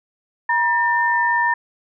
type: tone pair together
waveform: sine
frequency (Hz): 953 / 1799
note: A#5 / A6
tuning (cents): +38 / +38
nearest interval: major seventh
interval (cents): 1100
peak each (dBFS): -18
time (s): 0.49-1.54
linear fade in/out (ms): 5
effects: none